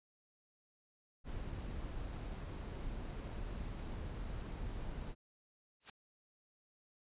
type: noise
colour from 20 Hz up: brown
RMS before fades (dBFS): -43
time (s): 1.24-5.15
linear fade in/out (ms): 50
type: noise with exponential growth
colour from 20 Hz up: white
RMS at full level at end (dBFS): -43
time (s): 5.8-5.9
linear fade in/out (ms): 5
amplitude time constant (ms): 21
effects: resampled to 8000 Hz